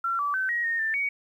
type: tone with pitch steps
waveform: sine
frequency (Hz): 1361 / 1154 / 1533 / 1894 / 1845 / 1780 / 2246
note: F6 / D6 / G6 / A#6 / A#6 / A6 / C#7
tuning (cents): -45 / -31 / -39 / +27 / -18 / +20 / +22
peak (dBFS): -24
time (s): 0.04-1.09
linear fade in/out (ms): 5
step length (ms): 150
effects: 10-bit